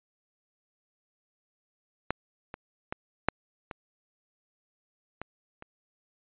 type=clicks; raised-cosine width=0.5 ms; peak=-11 / -23 / -17 / -7 / -22 / -21 / -28 dBFS; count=7; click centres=2.106 / 2.541 / 2.925 / 3.286 / 3.712 / 5.216 / 5.624 s; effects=resampled to 8000 Hz